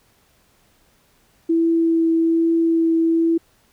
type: tone with vibrato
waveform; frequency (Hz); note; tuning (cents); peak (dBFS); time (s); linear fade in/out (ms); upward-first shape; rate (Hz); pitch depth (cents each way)
sine; 329.6; E4; 0; -14; 1.49-3.38; 10; triangle; 1.2; 11
effects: pink hiss -59 dBFS RMS until 3.72 s